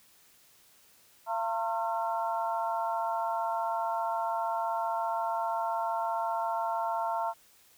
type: harmonic tone with a mistuned harmonic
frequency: 226.9 Hz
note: A#3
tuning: 47 cents flat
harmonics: 3 / 4 / 5 / 6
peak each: -33 / -31 / -38 / -39 dBFS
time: 1.26-7.34 s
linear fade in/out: 50 ms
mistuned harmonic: 5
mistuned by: -96 cents
effects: white hiss -61 dBFS RMS until 7.77 s